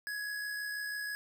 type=tone with amplitude modulation; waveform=square; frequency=1676 Hz; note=G#6; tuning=15 cents sharp; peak=-35 dBFS; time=0.07-1.15 s; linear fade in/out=0 ms; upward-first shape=sine; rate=66.1 Hz; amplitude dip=35%; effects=11-bit